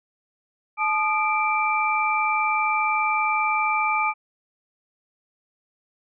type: tone cluster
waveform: sine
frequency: 863 / 1228 / 2345 Hz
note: A5 / D#6 / D7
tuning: -34 / -23 / -3 cents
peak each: -24 dBFS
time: 0.77-4.14 s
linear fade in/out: 50 ms
effects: none